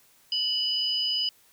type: tone pair together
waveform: sine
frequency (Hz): 2962 / 4981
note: F#7 / D#8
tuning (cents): +1 / +1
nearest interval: major sixth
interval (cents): 900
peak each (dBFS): -27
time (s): 0.32-1.29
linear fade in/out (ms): 2
effects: white hiss -60 dBFS RMS until 1.52 s